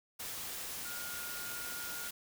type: tone in noise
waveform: sine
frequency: 1423 Hz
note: F6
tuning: 32 cents sharp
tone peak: -45 dBFS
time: 0.85-2.09 s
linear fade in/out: 10 ms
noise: white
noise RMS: -42 dBFS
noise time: 0.19-2.11 s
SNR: -6 dB
effects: none